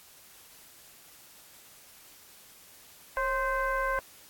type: tone with frequency modulation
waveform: sine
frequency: 1046.5 Hz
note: C6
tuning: in tune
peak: -26 dBFS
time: 3.17-3.99 s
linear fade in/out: 0 ms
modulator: 506 Hz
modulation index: 1.3
effects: white hiss -54 dBFS RMS until 4.29 s + AAC 64 kbps